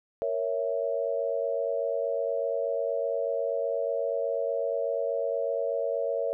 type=chord; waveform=sine; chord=A# diminished; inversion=none; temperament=equal; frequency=466.2 / 554.4 / 659.3 Hz; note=A#4 / C#5 / E5; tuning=0 / 0 / 0 cents; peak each=-31 / -29 / -32 dBFS; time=0.22-6.33 s; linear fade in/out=0 ms; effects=none